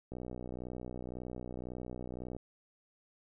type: click train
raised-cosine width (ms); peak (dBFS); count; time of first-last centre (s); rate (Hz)
2; -29; 140; 0.12-2.366; 61.9
effects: none